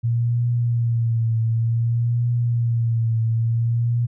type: tone with vibrato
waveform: sine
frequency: 116.54 Hz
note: A#2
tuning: in tune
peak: -17 dBFS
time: 0.03-4.07 s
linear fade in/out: 20 ms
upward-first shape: triangle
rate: 0.55 Hz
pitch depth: 56 cents each way
effects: none